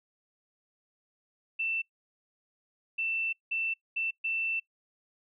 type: tone bursts at uneven times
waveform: sine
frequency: 2673 Hz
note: E7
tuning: 23 cents sharp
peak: -28 dBFS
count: 5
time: 1.59-1.82 / 2.98-3.33 / 3.51-3.74 / 3.96-4.11 / 4.24-4.6 s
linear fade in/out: 10 ms
effects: noise-tail reverb RT60 0.1 s tail -24 dB re dry